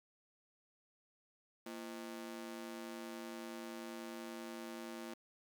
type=ring-modulated tone; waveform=sawtooth; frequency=286 Hz; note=D4; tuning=46 cents flat; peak=-38 dBFS; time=1.66-5.14 s; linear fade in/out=5 ms; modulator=55.2 Hz; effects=11-bit